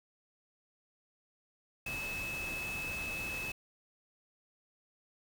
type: tone in noise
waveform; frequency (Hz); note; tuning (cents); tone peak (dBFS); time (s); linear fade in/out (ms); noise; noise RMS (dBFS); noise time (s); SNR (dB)
sine; 2595; E7; -28; -37; 1.86-3.52; 5; pink; -44; 1.86-3.52; +4
effects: none